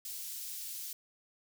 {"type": "high-pass noise", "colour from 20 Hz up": "white", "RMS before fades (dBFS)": -42, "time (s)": [0.05, 0.93], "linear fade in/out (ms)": 2, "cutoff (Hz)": 4300, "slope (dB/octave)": 12, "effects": []}